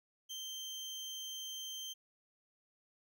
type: tone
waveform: 30% pulse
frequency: 3136 Hz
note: G7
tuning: in tune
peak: -39 dBFS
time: 0.29-1.94 s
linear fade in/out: 20 ms
effects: none